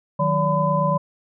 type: tone cluster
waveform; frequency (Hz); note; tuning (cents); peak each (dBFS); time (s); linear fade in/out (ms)
sine; 155.7 / 184.3 / 573 / 1009; D#3 / F#3 / D5 / B5; +2 / -7 / -43 / +37; -22 / -26 / -23 / -21; 0.19-0.98; 10
effects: none